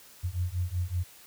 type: beating tone pair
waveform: sine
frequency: 86.7 / 92 Hz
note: F2 / F#2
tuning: -12 / -9 cents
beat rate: 5.3 Hz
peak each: -31 dBFS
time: 0.23-1.04 s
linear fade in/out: 20 ms
effects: white hiss -53 dBFS RMS until 1.26 s